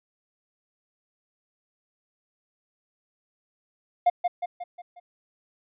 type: tone with echo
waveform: triangle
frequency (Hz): 708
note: F5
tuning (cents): +23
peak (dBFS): -12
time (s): 4.06-4.1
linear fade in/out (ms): 10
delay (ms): 180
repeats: 5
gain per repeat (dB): -6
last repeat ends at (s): 5
effects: tanh soft clip ceiling -12 dBFS + resampled to 8000 Hz